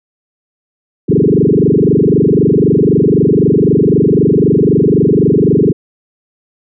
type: tone with frequency modulation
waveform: sine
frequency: 287.5 Hz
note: D4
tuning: 37 cents flat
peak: -6 dBFS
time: 1.08-5.73 s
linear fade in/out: 20 ms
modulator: 23.9 Hz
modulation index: 6.6
effects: none